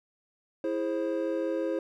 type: chord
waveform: triangle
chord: E augmented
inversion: none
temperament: equal with one note detuned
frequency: 329.6 / 415.3 / 529.3 Hz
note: E4 / G#4 / B#4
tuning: 0 / 0 / +20 cents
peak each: -29 / -33 / -29 dBFS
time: 0.64-1.79 s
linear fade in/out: 2 ms
effects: none